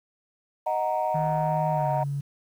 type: chord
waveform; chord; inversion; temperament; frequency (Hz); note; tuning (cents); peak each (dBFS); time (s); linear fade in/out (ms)
sine; D# minor; none; equal; 622.3 / 740 / 932.3; D#5 / F#5 / A#5; 0 / 0 / 0; -27; 0.66-2.04; 10
type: tone with pitch glide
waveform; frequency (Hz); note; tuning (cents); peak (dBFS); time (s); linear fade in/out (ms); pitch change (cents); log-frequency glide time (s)
sine; 155.8 to 141.23; D#3 to C#3; +3 to +33; -26; 1.14-2.21; 10; -170; 1.71-1.9
effects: tanh soft clip ceiling -16 dBFS + 9-bit